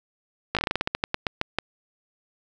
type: slowing click train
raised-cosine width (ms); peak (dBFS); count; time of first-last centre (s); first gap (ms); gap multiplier
0.3; -7; 16; 0.55-1.586; 17; 1.18
effects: none